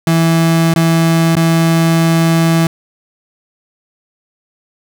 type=tone with dropouts; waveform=35% pulse; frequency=164.7 Hz; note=E3; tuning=1 cent flat; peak=-7 dBFS; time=0.07-2.67 s; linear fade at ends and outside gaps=2 ms; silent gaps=0.739-0.76 / 1.354-1.366 s; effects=none